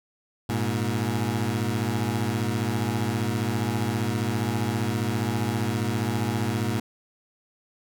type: beating tone pair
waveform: 20% pulse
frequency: 103.8 / 118.8 Hz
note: G#2 / A#2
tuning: 0 / +33 cents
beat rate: 15 Hz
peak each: -22 dBFS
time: 0.49-6.8 s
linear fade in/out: 5 ms
effects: none